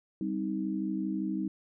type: chord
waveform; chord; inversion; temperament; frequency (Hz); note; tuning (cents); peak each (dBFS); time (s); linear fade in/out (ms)
sine; C minor; second; just; 196.22 / 261.6 / 314; G3 / C4 / Eb4; +2 / 0 / +16; -33 / -37 / -33; 0.21-1.48; 2
effects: none